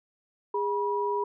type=tone pair together; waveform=sine; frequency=409.5 / 970 Hz; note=G#4 / B5; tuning=-24 / -31 cents; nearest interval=octave + minor third; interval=1493 cents; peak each=-28 dBFS; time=0.54-1.24 s; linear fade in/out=5 ms; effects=none